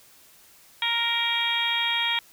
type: harmonic tone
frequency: 467.2 Hz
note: A#4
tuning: 4 cents sharp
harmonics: 2 / 3 / 4 / 5 / 6 / 7 / 8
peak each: -31 / -37 / -31 / -28 / -38 / -26 / -32 dBFS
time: 0.82-2.19 s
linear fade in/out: 2 ms
effects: white hiss -54 dBFS RMS until 2.32 s

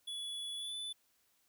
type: tone with pitch glide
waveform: square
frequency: 3410 to 3490 Hz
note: G#7 to A7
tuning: +45 to -15 cents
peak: -40 dBFS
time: 0.07-0.93 s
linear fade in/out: 10 ms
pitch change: +40 cents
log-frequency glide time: 0.57-0.74 s
effects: white hiss -74 dBFS RMS until 1.48 s

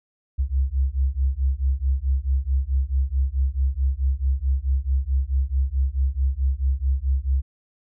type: beating tone pair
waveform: sine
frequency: 64.7 / 69.3 Hz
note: C2 / C#2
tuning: -19 / 0 cents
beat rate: 4.6 Hz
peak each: -22 dBFS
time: 0.38-7.42 s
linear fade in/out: 20 ms
effects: none

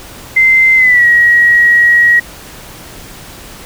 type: tone with pitch glide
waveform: sine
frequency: 2076 to 1903.7 Hz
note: C7 to A#6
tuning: -14 to +36 cents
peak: -4 dBFS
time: 0.36-2.2 s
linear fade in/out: 10 ms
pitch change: -150 cents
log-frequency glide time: 0.76-1.06 s
effects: pink hiss -32 dBFS RMS until 3.65 s

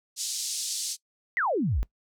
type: band-pass noise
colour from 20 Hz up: pink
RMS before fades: -32 dBFS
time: 0.16-0.97 s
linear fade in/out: 50 ms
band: 4400 to 9400 Hz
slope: 24 dB/octave
type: exponential sweep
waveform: sine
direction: down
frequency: 2100 to 42.63 Hz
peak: -23 dBFS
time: 1.37-1.83 s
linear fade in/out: 0 ms
effects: noise-tail reverb RT60 0.1 s tail -21 dB re dry

